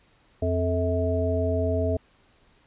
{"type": "harmonic tone with a mistuned harmonic", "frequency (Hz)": 87.31, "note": "F2", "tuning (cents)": 0, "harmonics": [1, 3, 5, 7], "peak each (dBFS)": [-25, -30, -29, -27], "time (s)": [0.42, 1.97], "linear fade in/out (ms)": 5, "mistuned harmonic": 7, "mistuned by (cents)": 92, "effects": ["pink hiss -61 dBFS RMS until 2.66 s", "resampled to 8000 Hz"]}